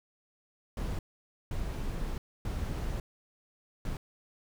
brown noise bursts at uneven times, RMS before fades -34 dBFS, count 4, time 0.77-0.99 / 1.51-2.18 / 2.45-3 / 3.85-3.97 s, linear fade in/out 2 ms, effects none

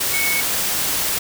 sine tone in noise, 2214 Hz, C#7, 3 cents flat, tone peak -20 dBFS, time 0.13-0.41 s, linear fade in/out 10 ms, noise white, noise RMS -21 dBFS, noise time 0-1.19 s, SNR -2 dB, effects none

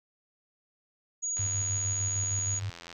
sine tone, 6740 Hz, G#8, 25 cents sharp, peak -29 dBFS, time 1.22-2.6 s, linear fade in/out 20 ms
click train, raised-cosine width 0.2 ms, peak -26 dBFS, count 134, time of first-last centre 1.37-2.927 s, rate 85.4 Hz
sine tone with tremolo, 100.3 Hz, G2, 40 cents sharp, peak -30 dBFS, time 1.39-2.7 s, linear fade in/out 5 ms, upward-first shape square, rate 6.5 Hz, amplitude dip 45%
effects none

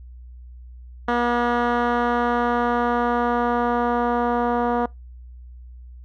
10% pulse tone with low-pass filter sweep, 240 Hz, B3, 49 cents flat, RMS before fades -21 dBFS, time 1.08-4.86 s, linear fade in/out 5 ms, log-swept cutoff 1900 to 970 Hz, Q 1, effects noise-tail reverb RT60 0.2 s tail -25 dB re dry + added 61 Hz sine -38 dBFS peak until 6.04 s

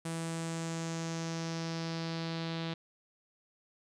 sawtooth tone with low-pass filter sweep, 164.6 Hz, E3, 2 cents flat, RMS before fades -37 dBFS, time 0.05-2.74 s, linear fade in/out 5 ms, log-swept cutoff 9100 to 3800 Hz, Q 3.1, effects none

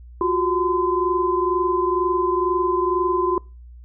sine tone cluster, 354.7 / 376.8 / 1022 Hz, F4 / F#4 / C6, +27 / +32 / -41 cents, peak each -21 / -24 / -21 dBFS, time 0.21-3.38 s, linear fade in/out 2 ms, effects noise-tail reverb RT60 0.3 s tail -25 dB re dry + added 60 Hz sine -39 dBFS peak until 3.84 s

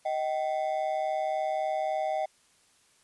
triangle ring-modulated tone, 698.5 Hz, F5, in tune, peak -22 dBFS, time 0.05-2.26 s, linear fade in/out 10 ms, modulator 71.8 Hz, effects white hiss -64 dBFS RMS until 3.03 s + resampled to 24000 Hz

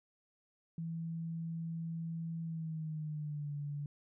sine tone with pitch glide, 164.81 to 145.14 Hz, E3 to D3, 0 to -20 cents, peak -37 dBFS, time 0.78-3.86 s, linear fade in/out 2 ms, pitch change -220 cents, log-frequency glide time 2.43-3.53 s, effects none

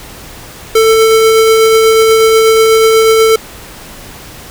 square tone with tremolo, 444.5 Hz, A4, 18 cents sharp, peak -4 dBFS, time 0.75-3.36 s, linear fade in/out 5 ms, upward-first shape triangle, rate 8.2 Hz, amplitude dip 25%, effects pink hiss -31 dBFS RMS until 4.5 s

